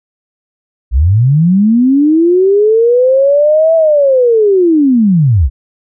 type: linear two-way sweep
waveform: sine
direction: up then down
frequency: 54.1 to 659.3 to 54.1 Hz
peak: -5 dBFS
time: 0.91-5.5 s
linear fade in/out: 50 ms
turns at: 3.75 s
effects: none